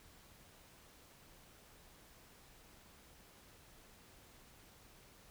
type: silence
effects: pink hiss -62 dBFS RMS until 5.3 s